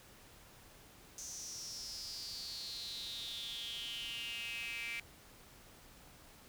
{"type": "tone with high-pass filter sweep", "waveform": "sawtooth", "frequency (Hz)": 233.1, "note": "A#3", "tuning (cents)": 0, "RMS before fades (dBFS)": -44, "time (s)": [1.18, 5], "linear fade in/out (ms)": 2, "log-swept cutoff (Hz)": [6300, 2300], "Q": 8.8, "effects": ["pink hiss -59 dBFS RMS until 6.48 s"]}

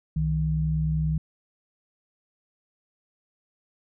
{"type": "tone pair together", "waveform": "sine", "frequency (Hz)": [65.6, 156.14], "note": ["C2", "D#3"], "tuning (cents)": [5, 6], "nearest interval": "octave + minor third", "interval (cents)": 1501, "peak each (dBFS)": [-28, -23], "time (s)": [0.16, 1.18], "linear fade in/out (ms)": 5, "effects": []}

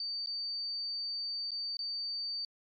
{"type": "tone with dropouts", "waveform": "sine", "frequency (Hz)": 4600, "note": "D8", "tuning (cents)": -37, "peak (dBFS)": -34, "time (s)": [0, 2.45], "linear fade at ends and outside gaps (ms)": 2, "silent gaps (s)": [[0.261, 0.271], [1.508, 1.516], [1.77, 1.79]], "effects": ["MP3 48 kbps"]}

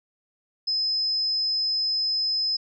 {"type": "tone", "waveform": "sine", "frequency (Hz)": 5100, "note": "D#8", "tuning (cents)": 42, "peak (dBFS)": -22, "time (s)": [0.67, 2.57], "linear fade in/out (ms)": 10, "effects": []}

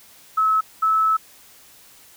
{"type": "tone pair in turn", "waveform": "sine", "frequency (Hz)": [1294, 1303], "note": ["E6", "E6"], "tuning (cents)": [-32, -20], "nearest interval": "unison", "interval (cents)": 12, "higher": "second", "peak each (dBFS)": -15, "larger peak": "neither", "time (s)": [[0.37, 0.61], [0.82, 1.17]], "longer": "second", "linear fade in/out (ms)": 10, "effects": ["white hiss -49 dBFS RMS until 2.16 s"]}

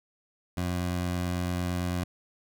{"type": "tone", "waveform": "20% pulse", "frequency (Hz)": 89, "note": "F2", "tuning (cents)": 33, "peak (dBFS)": -23, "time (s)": [0.57, 2.04], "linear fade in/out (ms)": 5, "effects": []}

